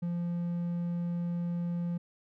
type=tone; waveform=triangle; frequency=172.9 Hz; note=F3; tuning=17 cents flat; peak=-28 dBFS; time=0.02-1.98 s; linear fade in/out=10 ms; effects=none